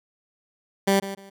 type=tone with echo; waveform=15% pulse; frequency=196.2 Hz; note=G3; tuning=2 cents sharp; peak=-11 dBFS; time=0.87-1 s; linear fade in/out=10 ms; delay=150 ms; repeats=2; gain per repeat=-13 dB; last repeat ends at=1.3 s; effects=none